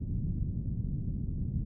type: low-pass noise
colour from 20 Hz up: white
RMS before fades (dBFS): -33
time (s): 0-1.65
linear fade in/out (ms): 20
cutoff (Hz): 180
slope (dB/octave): 24
effects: none